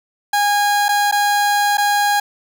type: tone with dropouts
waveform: 30% pulse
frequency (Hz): 820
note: G#5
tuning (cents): -22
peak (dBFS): -11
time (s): 0.33-2.2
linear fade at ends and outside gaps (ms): 5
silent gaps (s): 0.884-0.889 / 1.114-1.123 / 1.772-1.78
effects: none